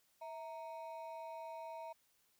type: ring-modulated tone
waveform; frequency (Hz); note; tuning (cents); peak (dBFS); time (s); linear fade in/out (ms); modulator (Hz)
triangle; 790; G5; +13; -40; 0.21-1.93; 10; 138
effects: white hiss -75 dBFS RMS until 2.39 s